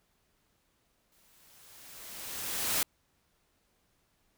white noise with exponential growth, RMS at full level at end -28 dBFS, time 1.12-2.83 s, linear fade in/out 2 ms, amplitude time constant 370 ms, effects pink hiss -73 dBFS RMS until 4.37 s

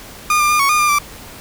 30% pulse tone with pitch steps, 1216 / 1194 / 1208 / 1111 / 1216 / 1199 / 1170 Hz, D#6 / D6 / D6 / C#6 / D#6 / D6 / D6, -40 / +28 / +48 / +4 / -40 / +36 / -7 cents, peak -9 dBFS, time 0.3-0.986 s, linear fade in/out 2 ms, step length 98 ms, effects pink hiss -36 dBFS RMS until 1.4 s

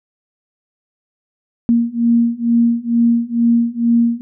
sine beating tone pair, 233.1 / 235.3 Hz, A#3 / A#3, 0 / +16 cents, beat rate 2.2 Hz, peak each -15 / -14 dBFS, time 1.69-4.21 s, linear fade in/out 0 ms, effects none

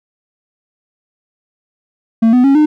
triangle tone with pitch steps, 226 / 249.3 / 275 / 303.4 Hz, A3 / B3 / C#4 / D#4, +47 / +16 / -14 / -44 cents, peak -4 dBFS, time 2.22-2.66 s, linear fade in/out 10 ms, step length 110 ms, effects none

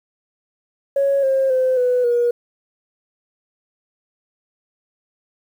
sine tone with pitch steps, 554.4 / 534.6 / 515.5 / 497.1 / 479.3 Hz, C#5 / C5 / C5 / B4 / A#4, 0 / +37 / -26 / +11 / +48 cents, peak -13 dBFS, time 0.96-2.31 s, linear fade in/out 5 ms, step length 270 ms, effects tanh soft clip ceiling -10 dBFS + 8-bit

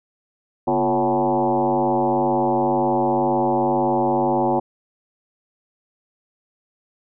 sine tone with frequency modulation, 554.4 Hz, C#5, in tune, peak -16 dBFS, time 0.67-4.6 s, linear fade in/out 10 ms, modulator 102 Hz, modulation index 3.4, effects none

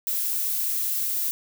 violet noise, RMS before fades -26 dBFS, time 0.07-1.31 s, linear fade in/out 0 ms, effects none

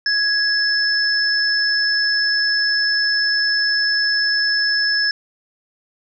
sine tone pair together, 1666 / 5257 Hz, G#6 / E8, +5 / -6 cents, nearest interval octave + minor sixth, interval 1989 cents, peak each -18 dBFS, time 0.06-5.11 s, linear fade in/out 2 ms, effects none

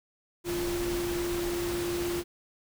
sine tone in noise, 347.8 Hz, F4, 7 cents flat, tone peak -29 dBFS, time 0.44-2.24 s, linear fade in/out 50 ms, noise pink, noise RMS -36 dBFS, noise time 0.44-2.24 s, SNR +4 dB, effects none

